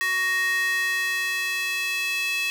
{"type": "tone with high-pass filter sweep", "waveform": "square", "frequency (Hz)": 372.6, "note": "F#4", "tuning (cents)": 12, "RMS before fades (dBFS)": -25, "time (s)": [0.01, 2.5], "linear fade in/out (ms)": 0, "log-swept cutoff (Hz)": [1700, 2600], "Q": 4.2, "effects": []}